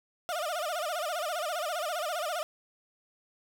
30% pulse tone with vibrato, 656 Hz, E5, 9 cents flat, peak -28 dBFS, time 0.29-2.43 s, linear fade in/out 0 ms, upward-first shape sine, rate 15 Hz, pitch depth 180 cents each way, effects none

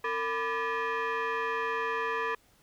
sine tone with frequency modulation, 270 Hz, C#4, 45 cents flat, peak -27 dBFS, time 0.04-2.35 s, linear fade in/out 5 ms, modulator 725 Hz, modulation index 2.5, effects tanh soft clip ceiling -25 dBFS + pink hiss -64 dBFS RMS until 2.62 s

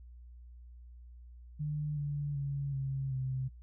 sine tone with pitch steps, 150 / 144.97 / 140.12 / 135.42 / 130.88 Hz, D3 / D3 / C#3 / C#3 / C3, +37 / -22 / +19 / -40 / +1 cents, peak -32 dBFS, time 1.59-3.49 s, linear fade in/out 20 ms, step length 380 ms, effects noise-tail reverb RT60 0.1 s tail -20 dB re dry + added 60 Hz sine -49 dBFS peak until 3.62 s

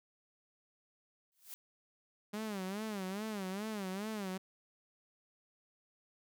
blue noise with exponential growth, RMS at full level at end -44 dBFS, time 1.32-1.54 s, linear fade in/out 0 ms, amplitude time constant 46 ms
sawtooth tone with vibrato, 202.1 Hz, G#3, 47 cents flat, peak -34 dBFS, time 2.33-4.38 s, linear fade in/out 10 ms, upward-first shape sine, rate 2.4 Hz, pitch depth 150 cents each way
effects none

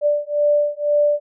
sine beating tone pair, 587 / 589 Hz, D5 / D5, -1 / +5 cents, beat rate 2 Hz, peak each -18 dBFS, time 0.01-1.2 s, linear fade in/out 50 ms, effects none

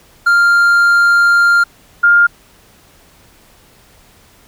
triangle / sine tone pair in turn, 1396.9 / 1406.6 Hz, F6 / F6, 0 / +12 cents, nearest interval unison, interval 12 cents, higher second, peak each -5 dBFS, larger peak neither, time 0.26-1.64 / 2.03-2.27 s, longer first, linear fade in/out 10 ms, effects pink hiss -47 dBFS RMS until 4.47 s

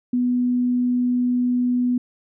sine tone, 246.9 Hz, B3, in tune, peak -17 dBFS, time 0.13-1.98 s, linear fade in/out 5 ms, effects none

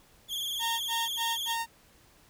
40% pulse tone with vibrato, 3322 Hz, G#7, in tune, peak -30 dBFS, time 0.28-1.57 s, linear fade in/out 50 ms, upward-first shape sine, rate 20 Hz, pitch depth 81 cents each way
sawtooth tone bursts, 920 Hz, A#5, 23 cents flat, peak -26 dBFS, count 4, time 0.59-1.664 s, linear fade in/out 50 ms, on 210 ms, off 78 ms
effects pink hiss -60 dBFS RMS until 2.29 s

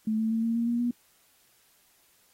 sine tone with pitch steps, 218 / 221.7 / 225.4 / 229.2 / 233.1 / 237 / 241 Hz, A3 / A3 / A3 / A#3 / A#3 / A#3 / B3, -16 / +13 / +42 / -29 / 0 / +29 / -42 cents, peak -24 dBFS, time 0.07-0.91 s, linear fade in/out 5 ms, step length 120 ms, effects white hiss -64 dBFS RMS until 2.33 s + AAC 48 kbps

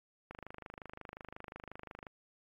click train, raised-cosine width 0.5 ms, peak -30 dBFS, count 46, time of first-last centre 0.31-2.068 s, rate 25.6 Hz, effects AAC 32 kbps

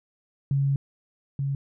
sine tone pair in turn, 138.59 / 138.59 Hz, C#3 / C#3, 0 / 0 cents, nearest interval unison, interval 0 cents, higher neither, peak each -20 / -24 dBFS, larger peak first, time 0.51-0.76 / 1.39-1.55 s, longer first, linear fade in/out 2 ms, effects none

